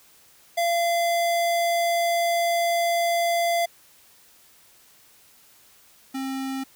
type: tone pair in turn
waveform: square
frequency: 684 / 266.9 Hz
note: F5 / C4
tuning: -36 / +35 cents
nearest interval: octave + major third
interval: 1629 cents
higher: first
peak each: -21 / -28 dBFS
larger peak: first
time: 0.57-3.66 / 6.14-6.64 s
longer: first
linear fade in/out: 10 ms
effects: white hiss -55 dBFS RMS until 6.75 s